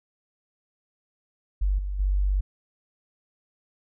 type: tone with level steps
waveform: sine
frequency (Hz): 48.31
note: G1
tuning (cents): -25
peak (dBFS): -20 / -27 / -20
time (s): 1.61-2.41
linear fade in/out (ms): 10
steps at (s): 1.78 / 1.99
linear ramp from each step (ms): 10
effects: none